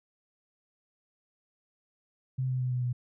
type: tone with pitch steps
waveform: sine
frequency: 130 / 128.28 / 126.59 / 124.92 / 123.27 Hz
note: C3 / C3 / B2 / B2 / B2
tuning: -11 / -34 / +43 / +20 / -3 cents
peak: -27 dBFS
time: 2.38-2.93 s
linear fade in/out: 10 ms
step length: 110 ms
effects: none